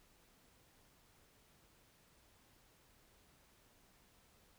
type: silence
effects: pink hiss -69 dBFS RMS until 4.58 s